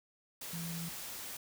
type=tone in noise; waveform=sine; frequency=167.9 Hz; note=E3; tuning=32 cents sharp; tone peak=-39 dBFS; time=0.53-0.89 s; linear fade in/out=5 ms; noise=white; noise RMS=-44 dBFS; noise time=0.41-1.37 s; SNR=+2 dB; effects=none